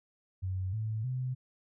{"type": "tone with pitch steps", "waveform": "sine", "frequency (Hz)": [93.6, 109.4, 127.86], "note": ["F#2", "A2", "C3"], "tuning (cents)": [20, -9, -40], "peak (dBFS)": -31, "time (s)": [0.42, 1.35], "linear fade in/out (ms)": 20, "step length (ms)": 310, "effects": []}